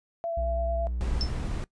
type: tone with vibrato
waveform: sine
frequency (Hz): 672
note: E5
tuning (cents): +33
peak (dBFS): -28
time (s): 0.24-0.87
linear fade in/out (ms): 0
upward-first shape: sine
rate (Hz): 9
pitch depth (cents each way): 10
type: tone with pitch glide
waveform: triangle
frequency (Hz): 61.2 to 60.22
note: B1 to B1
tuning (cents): -15 to -43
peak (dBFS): -26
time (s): 0.37-1.27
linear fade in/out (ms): 5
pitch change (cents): -28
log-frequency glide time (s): 0.79-0.89
type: noise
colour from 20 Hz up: brown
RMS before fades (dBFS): -31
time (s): 1.01-1.64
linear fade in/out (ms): 0
type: tone with exponential decay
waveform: sine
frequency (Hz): 5300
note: E8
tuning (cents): +9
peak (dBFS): -24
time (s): 1.21-1.32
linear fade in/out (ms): 0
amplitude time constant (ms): 23
effects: noise-tail reverb RT60 0.1 s tail -20 dB re dry + resampled to 22050 Hz